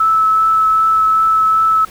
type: tone with vibrato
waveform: sine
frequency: 1306 Hz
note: E6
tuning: 17 cents flat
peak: -9 dBFS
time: 0-1.85 s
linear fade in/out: 5 ms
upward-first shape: triangle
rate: 2.6 Hz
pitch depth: 11 cents each way
effects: pink hiss -39 dBFS RMS until 1.9 s